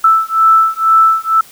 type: beating tone pair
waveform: sine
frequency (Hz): 1318.5 / 1320.6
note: E6 / E6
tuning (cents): 0 / +3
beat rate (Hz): 2.1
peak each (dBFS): -10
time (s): 0.04-1.41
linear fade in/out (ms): 5
effects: white hiss -40 dBFS RMS until 1.51 s